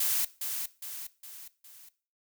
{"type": "noise with echo", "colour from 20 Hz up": "blue", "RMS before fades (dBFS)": -28, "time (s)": [0, 0.25], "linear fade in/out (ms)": 5, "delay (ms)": 410, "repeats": 4, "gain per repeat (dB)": -6, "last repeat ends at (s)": 1.89, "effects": ["noise-tail reverb RT60 0.4 s tail -18 dB re dry"]}